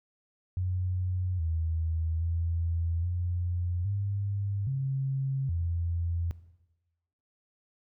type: tone with pitch steps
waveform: sine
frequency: 91.3 / 81.1 / 83.8 / 88.2 / 100.1 / 134.9 / 85.1 Hz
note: F#2 / E2 / E2 / F2 / G2 / C#3 / F2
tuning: -23 / -28 / +29 / +18 / +37 / -47 / -44 cents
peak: -27 dBFS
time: 0.57-6.31 s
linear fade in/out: 0 ms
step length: 820 ms
effects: noise-tail reverb RT60 1.0 s tail -17 dB re dry